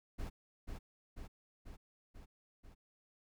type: noise with echo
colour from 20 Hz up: brown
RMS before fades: -41 dBFS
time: 0.18-0.3 s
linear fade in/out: 20 ms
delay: 490 ms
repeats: 5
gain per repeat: -3 dB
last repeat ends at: 2.75 s
effects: none